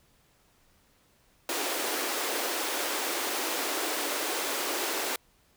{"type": "high-pass noise", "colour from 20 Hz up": "pink", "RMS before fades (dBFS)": -31, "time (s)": [1.49, 5.16], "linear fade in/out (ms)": 2, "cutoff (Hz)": 290, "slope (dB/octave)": 48, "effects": ["pink hiss -65 dBFS RMS until 5.56 s"]}